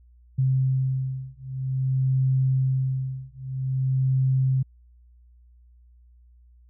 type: beating tone pair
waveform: sine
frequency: 131.3 / 131.81 Hz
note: C3 / C3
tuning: +6 / +13 cents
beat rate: 0.51 Hz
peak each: -24 / -24 dBFS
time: 0.38-4.63 s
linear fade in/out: 10 ms
effects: added 60 Hz sine -51 dBFS peak until 6.69 s